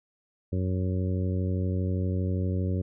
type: harmonic tone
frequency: 92.5 Hz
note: F#2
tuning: in tune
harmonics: 1 / 2 / 3 / 4 / 5 / 6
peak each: -26 / -32 / -36 / -38 / -40 / -42 dBFS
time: 0.52-2.82 s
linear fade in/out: 10 ms
effects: none